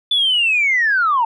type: linear sweep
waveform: sine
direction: down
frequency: 3500 to 880 Hz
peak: -12 dBFS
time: 0.11-1.25 s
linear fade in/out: 5 ms
effects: tanh soft clip ceiling -8 dBFS